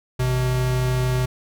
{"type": "tone pair together", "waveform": "square", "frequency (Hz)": [53.31, 126.8], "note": ["G#1", "B2"], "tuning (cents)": [46, 46], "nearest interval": "octave + minor third", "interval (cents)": 1500, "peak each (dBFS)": [-28, -20], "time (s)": [0.19, 1.26], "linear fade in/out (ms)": 10, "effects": []}